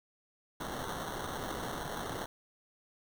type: noise with sample-and-hold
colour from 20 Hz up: violet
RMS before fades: -39 dBFS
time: 0.6-2.26 s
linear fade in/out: 5 ms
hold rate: 2450 Hz
effects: none